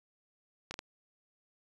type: clicks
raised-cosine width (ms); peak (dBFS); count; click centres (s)
0.2; -22; 3; 0.71 / 0.741 / 0.791
effects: resampled to 24000 Hz